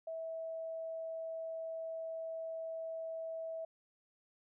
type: tone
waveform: sine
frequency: 651 Hz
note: E5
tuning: 22 cents flat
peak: -39 dBFS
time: 0.07-3.65 s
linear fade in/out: 5 ms
effects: none